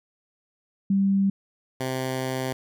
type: tone pair in turn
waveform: sine / 10% pulse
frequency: 196 / 130.25 Hz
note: G3 / C3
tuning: 0 / -7 cents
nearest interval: perfect fifth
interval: 707 cents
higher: first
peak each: -18 dBFS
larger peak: neither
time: 0.9-1.3 / 1.8-2.53 s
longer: second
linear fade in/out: 5 ms
effects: none